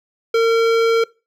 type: tone with hard clipping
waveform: sine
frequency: 456.6 Hz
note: A#4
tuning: 36 cents flat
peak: -14 dBFS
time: 0.34-1.04 s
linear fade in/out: 5 ms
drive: 16 dB
effects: noise-tail reverb RT60 0.3 s tail -23 dB re dry